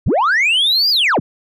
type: linear two-way sweep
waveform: sine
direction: up then down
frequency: 40.87 to 4978 to 40.87 Hz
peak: -9 dBFS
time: 0.06-1.2 s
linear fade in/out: 10 ms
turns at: 0.9 s
effects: tanh soft clip ceiling -10 dBFS